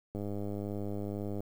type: click train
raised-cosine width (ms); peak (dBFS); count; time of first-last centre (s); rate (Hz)
2; -25; 129; 0.15-1.405; 102
effects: 9-bit